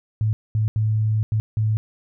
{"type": "tone bursts at uneven times", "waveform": "sine", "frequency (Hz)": 108.6, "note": "A2", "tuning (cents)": -22, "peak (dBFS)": -17, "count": 5, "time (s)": [[0.21, 0.33], [0.55, 0.68], [0.76, 1.23], [1.32, 1.4], [1.57, 1.77]], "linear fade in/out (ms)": 0, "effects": []}